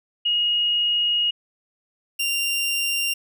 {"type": "tone pair in turn", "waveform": ["sine", "sawtooth"], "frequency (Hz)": [2877, 2781], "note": ["F#7", "F7"], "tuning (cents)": [-49, -8], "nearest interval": "minor second", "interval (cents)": 59, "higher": "first", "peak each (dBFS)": -18, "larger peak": "neither", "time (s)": [[0.25, 1.31], [2.19, 3.14]], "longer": "first", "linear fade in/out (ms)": 10, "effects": []}